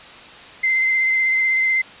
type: tone with vibrato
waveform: sine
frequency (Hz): 2074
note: C7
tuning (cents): -16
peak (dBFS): -15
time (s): 0.63-1.82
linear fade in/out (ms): 10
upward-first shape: sine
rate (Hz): 16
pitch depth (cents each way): 17
effects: white hiss -40 dBFS RMS until 2 s + resampled to 8000 Hz